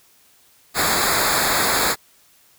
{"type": "noise with comb filter", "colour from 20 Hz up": "pink", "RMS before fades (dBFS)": -19, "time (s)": [0.74, 1.96], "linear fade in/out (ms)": 50, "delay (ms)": 0.34, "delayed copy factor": -0.85, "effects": ["white hiss -55 dBFS RMS until 2.58 s"]}